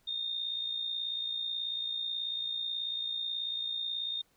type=tone with amplitude modulation; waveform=sine; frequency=3660 Hz; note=A#7; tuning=32 cents flat; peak=-30 dBFS; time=0.07-4.22 s; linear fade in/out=10 ms; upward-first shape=sine; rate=58.3 Hz; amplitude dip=55%; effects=pink hiss -70 dBFS RMS until 4.36 s